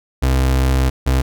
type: tone pair in turn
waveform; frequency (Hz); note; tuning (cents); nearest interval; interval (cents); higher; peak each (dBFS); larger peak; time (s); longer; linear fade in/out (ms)
35% pulse; 65.41 / 65.41; C2 / C2; 0 / 0; unison; 0; neither; -11; neither; 0.22-0.9 / 1.06-1.22; first; 10
effects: none